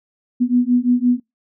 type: beating tone pair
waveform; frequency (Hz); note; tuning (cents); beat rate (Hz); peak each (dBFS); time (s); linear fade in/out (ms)
sine; 243 / 248.8; B3 / B3; -28 / +13; 5.8; -16; 0.4-1.2; 20
effects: noise-tail reverb RT60 0.2 s tail -26 dB re dry